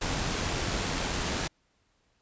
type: noise with amplitude modulation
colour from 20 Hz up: pink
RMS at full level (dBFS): -29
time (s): 0.01-1.48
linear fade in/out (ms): 10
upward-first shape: sine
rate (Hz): 87.8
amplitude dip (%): 30
effects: pink hiss -71 dBFS RMS until 2.21 s + resampled to 16000 Hz